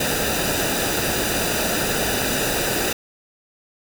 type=noise with comb filter; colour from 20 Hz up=pink; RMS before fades=-22 dBFS; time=0-2.93 s; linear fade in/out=5 ms; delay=0.92 ms; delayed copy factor=-0.65; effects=none